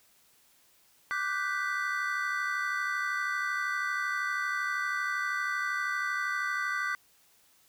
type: chord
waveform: triangle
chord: G major seventh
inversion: second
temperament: equal with one note detuned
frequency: 1174.7 / 1480 / 1552.7 / 1975.5 Hz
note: D6 / F#6 / G6 / B6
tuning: 0 / 0 / -17 / 0 cents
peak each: -33 dBFS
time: 1.11-6.95 s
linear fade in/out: 0 ms
effects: white hiss -64 dBFS RMS until 7.68 s